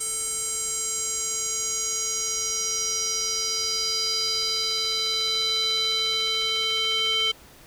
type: tone with band-pass filter sweep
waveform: square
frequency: 443 Hz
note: A4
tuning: 12 cents sharp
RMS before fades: -26 dBFS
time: 0-7.32 s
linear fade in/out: 10 ms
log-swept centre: 8500 to 3200 Hz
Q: 5.2
effects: pink hiss -50 dBFS RMS until 7.66 s